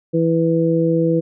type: harmonic tone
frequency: 164.81 Hz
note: E3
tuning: in tune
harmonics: 1 / 2 / 3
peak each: -18 / -18 / -18 dBFS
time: 0.13-1.21 s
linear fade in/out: 20 ms
effects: none